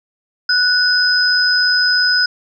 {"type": "tone pair together", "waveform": "sine", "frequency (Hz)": [1480, 5037], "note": ["F#6", "D#8"], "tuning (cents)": [0, 20], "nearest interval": "octave + major sixth", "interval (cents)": 2120, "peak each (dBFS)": -14, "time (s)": [0.49, 2.26], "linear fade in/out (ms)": 5, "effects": []}